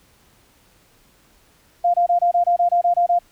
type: tone bursts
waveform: sine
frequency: 698.5 Hz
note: F5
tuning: in tune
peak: -13 dBFS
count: 11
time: 1.84-3.19 s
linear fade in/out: 10 ms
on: 100 ms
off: 25 ms
effects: pink hiss -56 dBFS RMS until 3.31 s